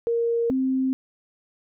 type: tone pair in turn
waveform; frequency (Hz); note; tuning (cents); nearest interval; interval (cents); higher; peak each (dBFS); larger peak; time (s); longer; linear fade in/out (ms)
sine; 466.2 / 262.2; A#4 / C4; 0 / +4; minor seventh; 996; first; -20; neither; 0.07-0.5 / 0.5-0.93; neither; 0
effects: none